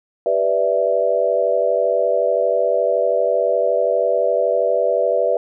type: chord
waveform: sine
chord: E minor seventh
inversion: first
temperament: equal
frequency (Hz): 392 / 493.9 / 587.3 / 659.3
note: G4 / B4 / D5 / E5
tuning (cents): 0 / 0 / 0 / 0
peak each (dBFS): -25 / -19 / -19 / -20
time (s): 0.26-5.37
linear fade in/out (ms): 2
effects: none